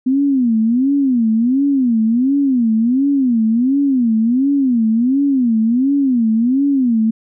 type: tone with vibrato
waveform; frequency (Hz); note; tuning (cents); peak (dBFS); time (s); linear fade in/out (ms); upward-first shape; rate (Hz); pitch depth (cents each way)
sine; 249.6; B3; +19; -11; 0.06-7.11; 10; sine; 1.4; 220
effects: none

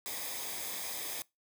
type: noise with comb filter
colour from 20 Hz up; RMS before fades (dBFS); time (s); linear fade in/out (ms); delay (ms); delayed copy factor
white; -39; 0.06-1.22; 0; 0.7; -0.6
effects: noise-tail reverb RT60 0.2 s tail -22 dB re dry

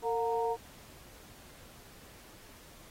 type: tone cluster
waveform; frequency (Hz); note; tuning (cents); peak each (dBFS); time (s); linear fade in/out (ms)
sine; 456.1 / 718 / 927; A#4 / F5 / A#5; -38 / +48 / -10; -31 / -36 / -33; 0.02-0.57; 50
effects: pink hiss -55 dBFS RMS until 2.9 s + AAC 48 kbps

